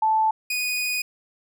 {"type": "tone pair in turn", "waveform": ["sine", "sawtooth"], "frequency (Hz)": [876, 2478], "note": ["A5", "D#7"], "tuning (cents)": [-8, -8], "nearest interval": "octave + tritone", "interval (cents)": 1800, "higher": "second", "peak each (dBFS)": [-17, -20], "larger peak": "first", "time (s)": [[0.02, 0.31], [0.5, 1.02]], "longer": "second", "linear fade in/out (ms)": 5, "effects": []}